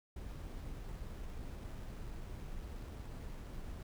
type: noise with sample-and-hold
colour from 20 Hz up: brown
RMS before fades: -45 dBFS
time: 0.16-3.83 s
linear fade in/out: 5 ms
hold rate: 8820 Hz
effects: none